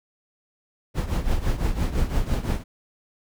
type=noise with tremolo; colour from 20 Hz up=brown; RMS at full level=-20 dBFS; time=0.94-2.64 s; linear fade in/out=50 ms; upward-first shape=triangle; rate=5.9 Hz; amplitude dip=80%; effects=none